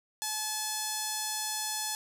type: tone with notch filter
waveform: 5% pulse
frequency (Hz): 860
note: A5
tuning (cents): -40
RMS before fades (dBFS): -34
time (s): 0.22-1.95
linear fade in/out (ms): 0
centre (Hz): 2300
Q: 1.3
effects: none